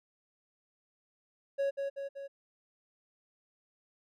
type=tone with echo; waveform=triangle; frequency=554.4 Hz; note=C#5; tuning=in tune; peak=-26 dBFS; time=1.58-1.71 s; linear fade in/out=20 ms; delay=190 ms; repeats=3; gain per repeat=-4 dB; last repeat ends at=2.28 s; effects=none